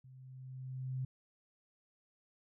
sine tone with level ramp, 130 Hz, C3, 11 cents flat, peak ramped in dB -54 to -34 dBFS, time 0.04-1.05 s, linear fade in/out 5 ms, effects none

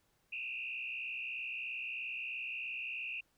sine tone with frequency modulation, 2611 Hz, E7, 17 cents flat, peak -38 dBFS, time 0.32-3.21 s, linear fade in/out 10 ms, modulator 63.1 Hz, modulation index 2.7, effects pink hiss -75 dBFS RMS until 3.37 s

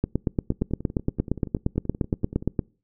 two click trains, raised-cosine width 3 ms, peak -22 / -9 dBFS, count 21 / 23, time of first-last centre 0.52-2.425 / 0.04-2.592 s, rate 10.5 / 8.62 Hz, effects noise-tail reverb RT60 0.4 s tail -26 dB re dry

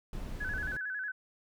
brown noise, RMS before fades -39 dBFS, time 0.13-0.77 s, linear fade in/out 2 ms
sine tone with vibrato, 1598 Hz, G6, 33 cents sharp, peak -34 dBFS, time 0.4-1.12 s, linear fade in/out 10 ms, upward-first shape square, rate 11 Hz, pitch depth 87 cents each way
effects none

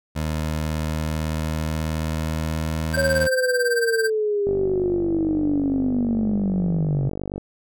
20% pulse tone with pitch glide, 77.78 to 79.64 Hz, D#2 to D#2, 0 to +41 cents, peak -18 dBFS, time 0.15-3.28 s, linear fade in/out 20 ms, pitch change +41 cents, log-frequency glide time 0.68-2.98 s
square tone with tremolo, 1568 Hz, G6, in tune, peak -20 dBFS, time 2.93-4.1 s, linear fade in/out 20 ms, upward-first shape sine, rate 18 Hz, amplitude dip 85%
sine linear sweep, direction down, 554.4 to 131.3 Hz, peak -19 dBFS, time 2.97-7.09 s, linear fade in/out 5 ms
click train, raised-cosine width 2 ms, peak -16 dBFS, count 143, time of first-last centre 4.47-7.38 s, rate 48.8 Hz
effects none

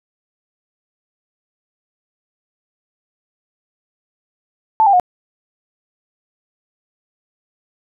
sine tone with pitch steps, 880 / 797.7 / 723.1 Hz, A5 / G5 / F#5, 0 / +30 / -40 cents, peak -8 dBFS, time 4.8-4.998 s, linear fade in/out 0 ms, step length 66 ms, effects none

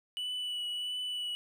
triangle tone with vibrato, 2960 Hz, F#7, in tune, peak -32 dBFS, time 0.17-1.35 s, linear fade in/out 0 ms, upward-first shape triangle, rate 1.5 Hz, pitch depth 19 cents each way, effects none

